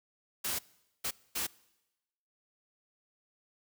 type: noise bursts at uneven times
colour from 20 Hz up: white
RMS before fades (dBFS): -34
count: 3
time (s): 0.44-0.59 / 1.04-1.11 / 1.35-1.47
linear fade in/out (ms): 10
effects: noise-tail reverb RT60 1.0 s tail -23 dB re dry